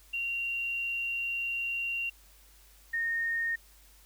sine tone pair in turn, 2761 / 1842.7 Hz, F7 / A#6, -20 / -21 cents, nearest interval perfect fifth, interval 701 cents, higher first, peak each -30 / -28 dBFS, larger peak second, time 0.13-2.1 / 2.93-3.56 s, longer first, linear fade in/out 10 ms, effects added 50 Hz sine -58 dBFS peak until 4.05 s + white hiss -60 dBFS RMS until 4.05 s

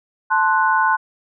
sine chord, F# diminished, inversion first, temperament equal, 880 / 1046.5 / 1480 Hz, A5 / C6 / F#6, 0 / 0 / 0 cents, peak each -18 dBFS, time 0.3-0.97 s, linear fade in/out 20 ms, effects none

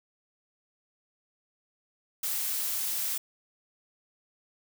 blue noise, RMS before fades -31 dBFS, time 2.23-3.18 s, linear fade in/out 5 ms, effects none

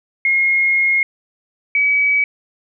sine tone pair in turn, 2150 / 2278 Hz, C7 / C#7, +47 / +47 cents, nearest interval minor second, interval 100 cents, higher second, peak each -12 dBFS, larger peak neither, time 0.25-1.03 / 1.75-2.24 s, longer first, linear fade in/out 2 ms, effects none

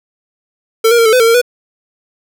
square tone with pitch steps, 450 / 472.7 / 460.3 / 438.4 / 505 / 454.8 / 460.2 / 490.5 Hz, A4 / A#4 / A#4 / A4 / B4 / A#4 / A#4 / B4, +39 / +24 / -22 / -6 / +39 / -43 / -22 / -12 cents, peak -7 dBFS, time 0.84-1.416 s, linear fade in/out 10 ms, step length 72 ms, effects none

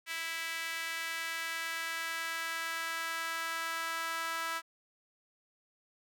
sawtooth tone with high-pass filter sweep, 329 Hz, E4, 3 cents flat, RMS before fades -37 dBFS, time 0.06-4.62 s, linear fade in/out 50 ms, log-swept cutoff 2000 to 1300 Hz, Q 2.2, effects none

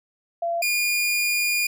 sine / sawtooth tone pair in turn, 681 / 2427 Hz, F5 / D#7, -44 / -44 cents, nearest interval octave + minor seventh, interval 2200 cents, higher second, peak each -22 / -17 dBFS, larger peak second, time 0.42-0.62 / 0.62-1.67 s, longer second, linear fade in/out 5 ms, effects none

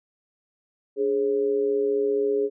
sine tone with amplitude modulation, 415.3 Hz, G#4, in tune, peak -17 dBFS, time 0.96-2.5 s, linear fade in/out 50 ms, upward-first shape sine, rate 124 Hz, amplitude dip 70%, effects none

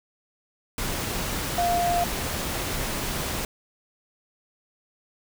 sine tone in noise, 698.5 Hz, F5, in tune, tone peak -21 dBFS, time 1.58-2.04 s, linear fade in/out 2 ms, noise pink, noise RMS -29 dBFS, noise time 0.78-3.45 s, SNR +5 dB, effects none

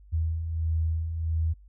sine beating tone pair, 79.7 / 81.2 Hz, D#2 / E2, +42 / -26 cents, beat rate 1.5 Hz, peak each -34 / -25 dBFS, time 0.12-1.54 s, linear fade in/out 20 ms, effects added 50 Hz sine -49 dBFS peak until 1.68 s

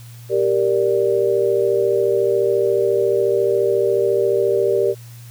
sine chord, G minor, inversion none, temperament equal, 392 / 466.2 / 587.3 Hz, G4 / Bb4 / D5, 0 / 0 / 0 cents, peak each -17 / -19 / -21 dBFS, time 0.29-4.95 s, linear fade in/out 50 ms, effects added 118 Hz sine -36 dBFS peak until 5.3 s + white hiss -47 dBFS RMS until 5.3 s

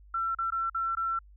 sine tone with dropouts, 1348 Hz, E6, 38 cents sharp, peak -27 dBFS, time 0.14-1.19 s, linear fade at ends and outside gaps 5 ms, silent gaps 0.349-0.386 / 0.504-0.521 / 0.698-0.746 / 0.952-0.97 s, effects added 50 Hz sine -51 dBFS peak until 1.36 s

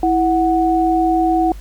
sine tone pair together, 329.1 / 739.2 Hz, E4 / F#5, -3 / -2 cents, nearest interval octave + major second, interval 1401 cents, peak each -15 dBFS, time 0.03-1.52 s, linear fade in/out 2 ms, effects added 50 Hz sine -30 dBFS peak until 1.6 s + pink hiss -46 dBFS RMS until 1.6 s

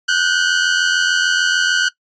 sawtooth tone pair together, 1458 / 1544.7 Hz, F#6 / G6, -26 / -26 cents, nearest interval minor second, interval 100 cents, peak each -13 dBFS, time 0.08-1.89 s, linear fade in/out 10 ms, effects noise-tail reverb RT60 0.1 s tail -19 dB re dry + resampled to 16000 Hz

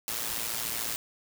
white noise with amplitude modulation, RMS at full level -30 dBFS, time 0.08-0.96 s, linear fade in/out 0 ms, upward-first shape sine, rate 114 Hz, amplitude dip 65%, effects none

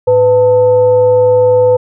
sine tone with frequency modulation, 500 Hz, B4, 21 cents sharp, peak -5 dBFS, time 0.07-1.77 s, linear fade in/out 10 ms, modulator 392 Hz, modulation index 0.38, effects none

